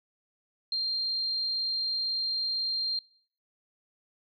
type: tone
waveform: sine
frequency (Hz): 4186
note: C8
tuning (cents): 0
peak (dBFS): -27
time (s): 0.72-2.99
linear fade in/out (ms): 2
effects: noise-tail reverb RT60 0.6 s tail -24 dB re dry